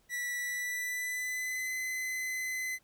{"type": "tone with pitch glide", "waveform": "45% pulse", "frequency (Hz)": [1953, 2032], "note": ["B6", "B6"], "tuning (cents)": [-20, 49], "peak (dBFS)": -33, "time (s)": [0.09, 2.79], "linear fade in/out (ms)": 50, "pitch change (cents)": 69, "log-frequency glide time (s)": [0.38, 1.75], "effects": ["pink hiss -69 dBFS RMS until 2.83 s"]}